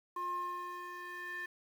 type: tone with band-pass filter sweep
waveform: square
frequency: 355.3 Hz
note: F4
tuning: 30 cents sharp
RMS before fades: -41 dBFS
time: 0.16-1.46 s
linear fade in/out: 5 ms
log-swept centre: 990 to 1800 Hz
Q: 5.6
effects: 10-bit